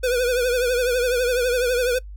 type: tone with vibrato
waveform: square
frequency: 493.9 Hz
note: B4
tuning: in tune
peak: -19 dBFS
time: 0.03-1.99 s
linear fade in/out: 10 ms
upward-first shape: triangle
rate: 12 Hz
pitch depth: 86 cents each way
effects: noise-tail reverb RT60 0.1 s tail -22 dB re dry + added 50 Hz sine -34 dBFS peak until 2.16 s